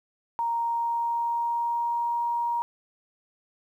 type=tone with pitch glide; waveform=sine; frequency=932.3 to 944.2 Hz; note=A#5 to A#5; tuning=0 to +22 cents; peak=-24 dBFS; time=0.39-2.62 s; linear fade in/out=0 ms; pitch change=+22 cents; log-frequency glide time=0.56-2.22 s; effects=10-bit